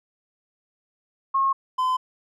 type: tone pair in turn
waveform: sine / triangle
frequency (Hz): 1083 / 1022.2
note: C#6 / C6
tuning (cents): -41 / -41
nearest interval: minor second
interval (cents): 100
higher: first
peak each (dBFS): -18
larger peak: neither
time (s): 1.34-1.53 / 1.78-1.97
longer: neither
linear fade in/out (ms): 10
effects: none